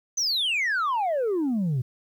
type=exponential sweep; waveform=sine; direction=down; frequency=6260 to 118.7 Hz; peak=-20 dBFS; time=0.17-1.82 s; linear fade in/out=10 ms; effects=tanh soft clip ceiling -21 dBFS + 10-bit